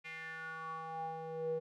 square tone with band-pass filter sweep, 161.4 Hz, E3, 36 cents flat, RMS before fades -42 dBFS, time 0.04-1.6 s, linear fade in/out 20 ms, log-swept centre 2300 to 440 Hz, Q 5.9, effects none

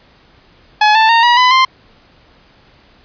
sawtooth tone with pitch steps, 847 / 883.5 / 921.5 / 961.2 / 1002.6 / 1045.8 Hz, G#5 / A5 / A#5 / B5 / B5 / C6, +34 / +7 / -20 / -47 / +26 / -1 cents, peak -3 dBFS, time 0.81-1.65 s, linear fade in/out 5 ms, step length 140 ms, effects pink hiss -48 dBFS RMS until 3.04 s + resampled to 11025 Hz

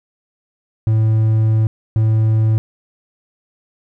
triangle tone pair in turn, 110 / 110 Hz, A2 / A2, 0 / 0 cents, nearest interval unison, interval 0 cents, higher neither, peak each -9 dBFS, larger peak neither, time 0.87-1.67 / 1.96-2.58 s, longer first, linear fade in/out 0 ms, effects none

